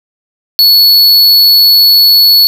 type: tone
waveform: square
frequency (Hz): 4406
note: C#8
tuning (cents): -11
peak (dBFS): -3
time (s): 0.59-2.47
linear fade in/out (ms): 0
effects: 7-bit